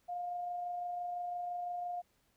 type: tone with amplitude modulation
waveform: sine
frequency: 708 Hz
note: F5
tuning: 23 cents sharp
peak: -35 dBFS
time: 0.08-2.02 s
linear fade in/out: 20 ms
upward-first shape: sine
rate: 25.9 Hz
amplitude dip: 25%
effects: pink hiss -74 dBFS RMS until 2.36 s